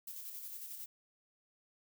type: noise with tremolo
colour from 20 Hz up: violet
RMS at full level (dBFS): -45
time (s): 0.07-0.86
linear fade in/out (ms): 5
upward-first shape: square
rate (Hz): 11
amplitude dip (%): 35
effects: none